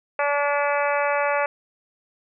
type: harmonic tone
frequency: 287.6 Hz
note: D4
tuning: 36 cents flat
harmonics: 2 / 3 / 4 / 5 / 6 / 7 / 8 / 9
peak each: -23 / -26 / -28 / -29 / -31 / -32 / -32 / -34 dBFS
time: 0.19-1.46 s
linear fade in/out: 2 ms
effects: none